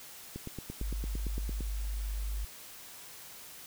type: click train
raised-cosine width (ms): 3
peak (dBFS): -26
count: 12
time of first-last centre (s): 0.36-1.607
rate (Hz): 8.82
type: tone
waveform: sine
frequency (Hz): 51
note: G#1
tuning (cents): -31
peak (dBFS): -32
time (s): 0.81-2.45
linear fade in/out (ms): 5
effects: white hiss -49 dBFS RMS until 3.66 s